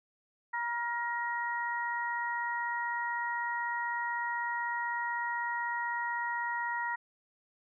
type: tone cluster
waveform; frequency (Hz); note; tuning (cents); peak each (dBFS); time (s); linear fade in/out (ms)
sine; 952 / 1403 / 1888; A#5 / F6 / A#6; +36 / +8 / +22; -34 / -40 / -35; 0.53-6.96; 10
effects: none